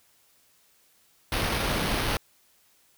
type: noise with sample-and-hold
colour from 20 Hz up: pink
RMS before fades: -27 dBFS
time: 1.32-2.17 s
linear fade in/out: 2 ms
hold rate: 7350 Hz
effects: white hiss -63 dBFS RMS until 2.97 s